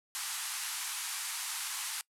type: band-pass noise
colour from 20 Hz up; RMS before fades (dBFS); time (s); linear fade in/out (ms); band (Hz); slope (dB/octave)
white; -38; 0.15-2.01; 0; 830 to 12000; 48
effects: noise-tail reverb RT60 0.1 s tail -23 dB re dry